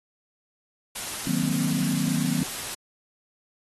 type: noise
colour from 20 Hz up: white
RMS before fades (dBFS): -33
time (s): 0.95-2.75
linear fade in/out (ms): 10
type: chord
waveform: sine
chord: C half-diminished seventh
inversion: first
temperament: equal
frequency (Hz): 155.56 / 185 / 233.1 / 261.6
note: Eb3 / Gb3 / Bb3 / C4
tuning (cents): 0 / 0 / 0 / 0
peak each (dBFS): -29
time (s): 1.27-2.43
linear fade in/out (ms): 2
effects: AAC 32 kbps